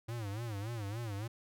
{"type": "tone with vibrato", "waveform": "square", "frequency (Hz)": 108.6, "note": "A2", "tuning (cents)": -22, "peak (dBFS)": -38, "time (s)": [0.08, 1.28], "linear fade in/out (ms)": 10, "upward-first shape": "sine", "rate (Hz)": 3.5, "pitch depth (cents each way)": 170, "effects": []}